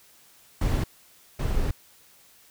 brown noise bursts at uneven times, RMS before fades -24 dBFS, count 2, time 0.61-0.84 / 1.39-1.71 s, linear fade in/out 5 ms, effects white hiss -56 dBFS RMS until 2.5 s

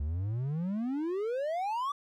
triangle exponential sweep, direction up, 69.3 to 1174.7 Hz, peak -28 dBFS, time 0-1.92 s, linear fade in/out 5 ms, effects none

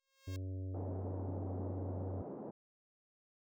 5% pulse tone with exponential growth, 539 Hz, C#5, 49 cents flat, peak -38 dBFS, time 0-0.36 s, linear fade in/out 0 ms, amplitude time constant 77 ms
harmonic tone, 93.9 Hz, F#2, 26 cents sharp, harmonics 1 / 3 / 4 / 5 / 6 / 7, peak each -39 / -49 / -56 / -60 / -59 / -67 dBFS, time 0.27-2.22 s, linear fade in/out 10 ms
pink band-pass noise, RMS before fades -46 dBFS, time 0.74-2.51 s, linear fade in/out 5 ms, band 170 to 730 Hz, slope 24 dB/octave
effects none

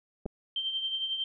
clicks, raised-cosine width 2 ms, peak -26 / -21 dBFS, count 2, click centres 0.257 / 0.262 s
sine tone with tremolo, 3136 Hz, G7, in tune, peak -27 dBFS, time 0.56-1.24 s, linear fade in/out 2 ms, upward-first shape triangle, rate 11 Hz, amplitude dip 60%
effects none

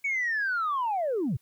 sine linear sweep, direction down, 2265 to 96.5 Hz, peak -24 dBFS, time 0.04-1.37 s, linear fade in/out 10 ms, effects tanh soft clip ceiling -22 dBFS + white hiss -68 dBFS RMS until 1.41 s

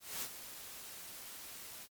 white noise with ADSR envelope, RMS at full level -39 dBFS, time 0-1.88 s, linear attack 220 ms, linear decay 60 ms, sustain -10 dB, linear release 51 ms, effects MP3 96 kbps

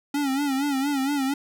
square tone with vibrato, 277.2 Hz, C#4, in tune, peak -23 dBFS, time 0.14-1.34 s, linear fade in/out 5 ms, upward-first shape sine, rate 4.3 Hz, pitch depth 90 cents each way, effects none

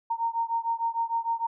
sine beating tone pair, 919 / 925.6 Hz, A#5 / A#5, -25 / -13 cents, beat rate 6.6 Hz, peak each -28 / -29 dBFS, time 0.1-1.47 s, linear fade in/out 10 ms, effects none

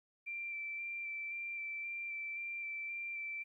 sine tone with vibrato, 2349 Hz, D7, in tune, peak -39 dBFS, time 0.26-3.44 s, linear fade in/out 20 ms, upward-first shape square, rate 1.9 Hz, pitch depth 12 cents each way, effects 13-bit

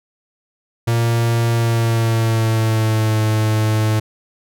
45% pulse tone with pitch glide, 116.54 to 108.74 Hz, A#2 to A2, 0 to -20 cents, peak -14 dBFS, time 0.87-4 s, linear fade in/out 10 ms, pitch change -120 cents, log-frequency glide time 1.52-3.21 s, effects none

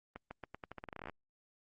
accelerating click train, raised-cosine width 0.5 ms, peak -29 dBFS, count 18, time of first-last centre 0.16-1.097 s, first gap 150 ms, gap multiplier 0.85, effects Opus 24 kbps

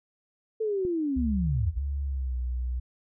sine linear sweep, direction down, 449.2 to 52.1 Hz, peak -25 dBFS, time 0.6-1.79 s, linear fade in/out 10 ms
click, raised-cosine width 3 ms, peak -25 dBFS, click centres 0.851 s
sine tone with pitch glide, 70.2 to 61.82 Hz, C#2 to B1, +22 to +2 cents, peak -27 dBFS, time 1.16-2.8 s, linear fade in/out 10 ms, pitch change -220 cents, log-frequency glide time 2.03-2.37 s
effects none

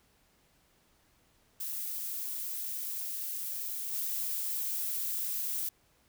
violet noise with level steps, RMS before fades -37 / -34 dBFS, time 1.6-5.69 s, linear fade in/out 5 ms, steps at 3.92 s, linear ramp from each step 10 ms, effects pink hiss -68 dBFS RMS until 6.08 s

